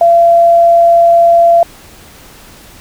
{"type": "tone", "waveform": "sine", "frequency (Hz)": 681, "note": "F5", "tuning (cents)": -44, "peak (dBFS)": -3, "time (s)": [0.01, 1.63], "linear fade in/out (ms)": 2, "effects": ["pink hiss -37 dBFS RMS until 2.8 s"]}